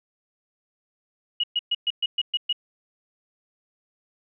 sine tone bursts, 2900 Hz, F#7, 35 cents flat, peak -20 dBFS, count 8, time 1.4-2.528 s, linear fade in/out 5 ms, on 36 ms, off 120 ms, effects none

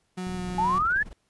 35% pulse tone with vibrato, 182 Hz, F#3, 28 cents flat, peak -29 dBFS, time 0.17-0.79 s, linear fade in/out 10 ms, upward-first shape square, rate 2.4 Hz, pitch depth 11 cents each way
click train, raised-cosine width 5 ms, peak -28 dBFS, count 23, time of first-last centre 0.27-0.823 s, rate 39.8 Hz
brown noise with tremolo, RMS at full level -38 dBFS, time 0.48-1.13 s, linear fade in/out 0 ms, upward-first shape sine, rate 19 Hz, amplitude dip 85%
sine exponential sweep, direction up, 839 to 1760 Hz, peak -21 dBFS, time 0.58-1.03 s, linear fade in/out 5 ms
effects pink hiss -71 dBFS RMS until 1.29 s + resampled to 24000 Hz

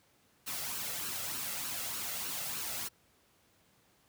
white noise with flanger, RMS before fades -38 dBFS, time 0.46-2.89 s, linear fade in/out 20 ms, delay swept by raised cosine 0.71 to 1.53 ms, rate 3.3 Hz, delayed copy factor +0.5, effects pink hiss -68 dBFS RMS until 4.08 s + high-pass 80 Hz 12 dB/octave

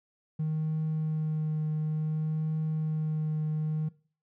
triangle tone with vibrato, 155.56 Hz, D#3, in tune, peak -24 dBFS, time 0.39-3.89 s, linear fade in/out 10 ms, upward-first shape triangle, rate 0.57 Hz, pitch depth 16 cents each way, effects noise-tail reverb RT60 0.4 s tail -22 dB re dry + tanh soft clip ceiling -23 dBFS

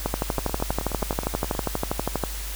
two click trains, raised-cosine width 1 ms, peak -16 / -9 dBFS, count 12 / 28, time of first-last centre 0.39-1.55 / 0.06-2.237 s, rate 9.48 / 12.4 Hz, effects added 50 Hz sine -31 dBFS peak until 2.55 s + white hiss -36 dBFS RMS until 2.55 s

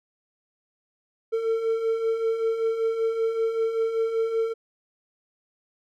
triangle beating tone pair, 446.9 / 452.1 Hz, A4 / A4, +27 / +47 cents, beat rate 5.2 Hz, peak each -29 / -21 dBFS, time 1.32-4.54 s, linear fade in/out 20 ms, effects none

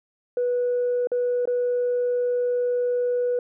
sine tone with dropouts, 490.1 Hz, B4, 13 cents flat, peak -19 dBFS, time 0.37-3.39 s, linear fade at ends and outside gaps 2 ms, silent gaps 1.072-1.117 / 1.455-1.474 s, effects tanh soft clip ceiling -17 dBFS

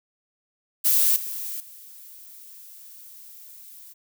violet noise with level steps, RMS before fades -19 / -32 / -45 dBFS, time 0.84-3.94 s, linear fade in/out 20 ms, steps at 1.16 / 1.6 s, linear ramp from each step 2 ms, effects none

